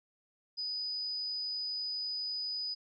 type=tone; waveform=sine; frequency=4976 Hz; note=D#8; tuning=1 cent flat; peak=-34 dBFS; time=0.57-2.75 s; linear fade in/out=20 ms; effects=none